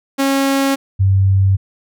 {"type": "tone pair in turn", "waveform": ["sawtooth", "sine"], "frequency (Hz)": [273.3, 96.63], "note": ["C#4", "G2"], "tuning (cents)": [-24, -24], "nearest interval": "octave + tritone", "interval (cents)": 1800, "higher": "first", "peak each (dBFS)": -9, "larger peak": "neither", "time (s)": [[0.18, 0.76], [0.99, 1.57]], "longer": "neither", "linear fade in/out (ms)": 20, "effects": []}